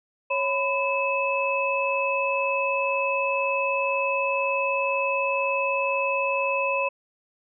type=tone cluster; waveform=sine; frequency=551 / 1002 / 2596 Hz; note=C#5 / B5 / E7; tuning=-11 / +25 / -27 cents; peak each=-26 / -27 / -26 dBFS; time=0.3-6.89 s; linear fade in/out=10 ms; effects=none